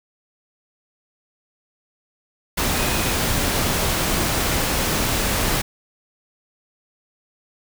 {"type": "tone in noise", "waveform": "sine", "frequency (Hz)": 2500, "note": "D#7", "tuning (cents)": 8, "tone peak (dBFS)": -32, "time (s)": [2.75, 3.12], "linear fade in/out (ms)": 10, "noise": "pink", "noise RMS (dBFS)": -21, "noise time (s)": [2.57, 5.62], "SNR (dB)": -14, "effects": []}